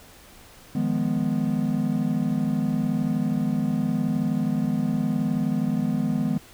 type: chord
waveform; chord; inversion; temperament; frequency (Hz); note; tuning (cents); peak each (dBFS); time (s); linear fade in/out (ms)
triangle; F half-diminished seventh; third; equal; 155.56 / 174.61 / 207.7 / 246.9; Eb3 / F3 / Ab3 / Cb4; 0 / 0 / 0 / 0; -26 / -28 / -24 / -24; 0.75-6.38; 5
effects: pink hiss -49 dBFS RMS until 6.53 s